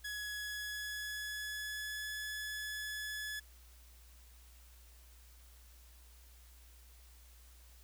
sawtooth tone with pitch glide, 1683 to 1708.5 Hz, G#6 to G#6, +23 to +49 cents, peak -36 dBFS, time 0.04-3.4 s, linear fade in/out 10 ms, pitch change +26 cents, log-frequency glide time 0.35-2.07 s, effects added 60 Hz sine -57 dBFS peak until 7.83 s + white hiss -64 dBFS RMS until 7.83 s

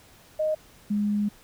sine tone pair in turn, 620 / 206.9 Hz, D#5 / G#3, -6 / -6 cents, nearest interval octave + perfect fifth, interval 1900 cents, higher first, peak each -22 dBFS, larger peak neither, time 0.39-0.55 / 0.9-1.29 s, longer second, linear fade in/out 10 ms, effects pink hiss -54 dBFS RMS until 1.43 s

